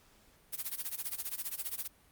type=noise with tremolo; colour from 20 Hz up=blue; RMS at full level=-35 dBFS; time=0.52-1.88 s; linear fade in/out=20 ms; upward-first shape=sine; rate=15 Hz; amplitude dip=90%; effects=pink hiss -64 dBFS RMS until 2.11 s + Opus 48 kbps